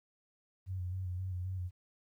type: tone with vibrato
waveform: sine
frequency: 91.9 Hz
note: F#2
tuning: 11 cents flat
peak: -35 dBFS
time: 0.66-1.71 s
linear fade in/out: 50 ms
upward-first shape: square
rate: 3.8 Hz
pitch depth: 34 cents each way
effects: 12-bit